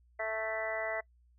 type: harmonic tone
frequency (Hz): 220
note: A3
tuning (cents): 0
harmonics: 2 / 3 / 4 / 5 / 6 / 7 / 8 / 9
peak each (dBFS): -45 / -35 / -45 / -47 / -46 / -47 / -45 / -38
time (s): 0.19-1.01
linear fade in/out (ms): 10
effects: noise-tail reverb RT60 0.1 s tail -24 dB re dry + added 60 Hz sine -62 dBFS peak until 1.38 s